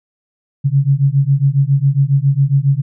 sine beating tone pair, 135.1 / 142.4 Hz, C#3 / C#3, -44 / +47 cents, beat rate 7.3 Hz, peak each -13 dBFS, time 0.64-2.82 s, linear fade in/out 20 ms, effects none

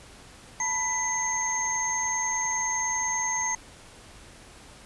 sine tone cluster, 886 / 976 / 2001 / 6390 Hz, A5 / B5 / B6 / G8, +12 / -21 / +22 / +32 cents, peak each -34 / -34 / -32 / -27 dBFS, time 0.6-3.55 s, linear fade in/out 2 ms, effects pink hiss -49 dBFS RMS until 4.85 s + resampled to 24000 Hz

